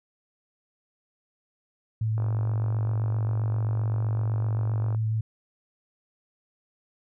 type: tone with vibrato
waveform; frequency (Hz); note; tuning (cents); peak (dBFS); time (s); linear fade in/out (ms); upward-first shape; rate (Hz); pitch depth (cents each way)
sine; 110; A2; 0; -23; 2.01-5.21; 5; square; 7.1; 9
type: click train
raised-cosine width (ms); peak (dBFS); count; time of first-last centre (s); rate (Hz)
1; -25; 133; 2.18-4.947; 47.7
effects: none